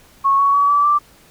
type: tone with pitch steps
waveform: sine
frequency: 1100 / 1117.9 / 1136.2 / 1154.7 / 1173.5 Hz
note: C#6 / C#6 / C#6 / D6 / D6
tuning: -14 / +14 / +42 / -30 / -2 cents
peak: -11 dBFS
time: 0.24-0.99 s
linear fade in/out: 20 ms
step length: 150 ms
effects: pink hiss -49 dBFS RMS until 1.3 s